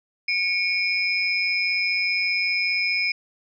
sine tone cluster, 2219 / 2404 / 5100 Hz, C#7 / D7 / D#8, +1 / +40 / +42 cents, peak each -25 / -24 / -26 dBFS, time 0.28-3.12 s, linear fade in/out 5 ms, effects none

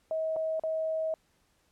sine tone with dropouts, 638 Hz, D#5, 43 cents sharp, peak -28 dBFS, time 0.11-1.14 s, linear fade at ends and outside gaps 1 ms, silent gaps 0.361-0.365 / 0.596-0.636 s, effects pink hiss -70 dBFS RMS until 1.71 s + low-pass 12000 Hz 12 dB/octave

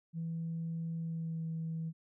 sine tone with pitch glide, 164.81 to 162.35 Hz, E3 to E3, 0 to -26 cents, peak -34 dBFS, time 0.13-1.93 s, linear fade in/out 50 ms, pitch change -26 cents, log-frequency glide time 0.97-1.46 s, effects tanh soft clip ceiling -31 dBFS

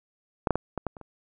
clicks, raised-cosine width 1 ms, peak -9 / -7 / -12 / -16 / -14 / -29 / -29 dBFS, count 7, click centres 0.472 / 0.507 / 0.556 / 0.777 / 0.867 / 0.968 / 1.013 s, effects none

